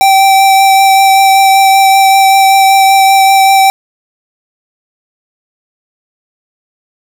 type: tone with vibrato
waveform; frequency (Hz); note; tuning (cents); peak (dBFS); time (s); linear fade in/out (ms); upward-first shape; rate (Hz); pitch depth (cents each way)
square; 777; G5; -16; -4; 0.01-3.7; 0; triangle; 5.2; 14
effects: none